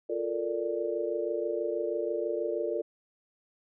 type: chord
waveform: sine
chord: Bb major seventh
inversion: second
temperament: equal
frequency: 349.2 / 440 / 466.2 / 587.3 Hz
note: F4 / A4 / Bb4 / D5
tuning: 0 / 0 / 0 / 0 cents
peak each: -34 dBFS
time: 0.09-2.82 s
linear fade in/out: 10 ms
effects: none